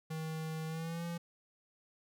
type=tone with pitch glide; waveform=square; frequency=158.9 to 170.3 Hz; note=D#3 to F3; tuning=+37 to -43 cents; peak=-38 dBFS; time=0.1-1.18 s; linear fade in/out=10 ms; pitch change=+120 cents; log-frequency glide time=0.67-1.05 s; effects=none